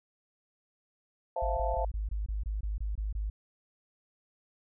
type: chord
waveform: sine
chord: F major seventh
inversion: second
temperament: equal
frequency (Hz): 523.3 / 659.3 / 698.5 / 880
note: C5 / E5 / F5 / A5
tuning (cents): 0 / 0 / 0 / 0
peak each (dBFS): -35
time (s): 1.36-1.85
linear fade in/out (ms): 5
type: tone bursts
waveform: sine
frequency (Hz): 51.91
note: G#1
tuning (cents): 0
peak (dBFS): -30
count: 11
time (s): 1.42-3.3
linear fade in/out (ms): 5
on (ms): 150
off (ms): 23
effects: none